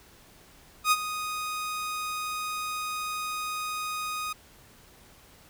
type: tone with ADSR envelope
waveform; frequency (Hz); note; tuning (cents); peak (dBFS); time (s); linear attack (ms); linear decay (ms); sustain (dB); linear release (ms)
sawtooth; 1244.5; D#6; 0; -14; 0.84-4.33; 76; 40; -13; 7
effects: pink hiss -55 dBFS RMS until 5.49 s